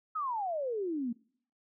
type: exponential sweep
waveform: sine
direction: down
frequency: 1311 to 224.4 Hz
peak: -31 dBFS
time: 0.15-1.13 s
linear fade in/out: 10 ms
effects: noise-tail reverb RT60 0.6 s tail -25 dB re dry